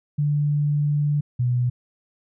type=tone pair in turn; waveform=sine; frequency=146.83 / 123.47 Hz; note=D3 / B2; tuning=0 / 0 cents; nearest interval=minor third; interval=300 cents; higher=first; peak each=-18 dBFS; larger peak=neither; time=0.18-1.21 / 1.39-1.7 s; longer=first; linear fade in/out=10 ms; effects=none